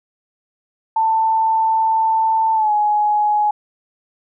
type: tone with pitch glide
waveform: sine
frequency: 889 to 839.1 Hz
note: A5 to G#5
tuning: +18 to +18 cents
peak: -13 dBFS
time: 0.96-3.51 s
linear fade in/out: 5 ms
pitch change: -100 cents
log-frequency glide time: 2.54-2.72 s
effects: none